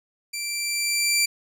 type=tone with level ramp; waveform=15% pulse; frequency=2349 Hz; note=D7; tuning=in tune; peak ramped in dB=-22 to -11 dBFS; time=0.33-1.26 s; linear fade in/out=10 ms; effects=none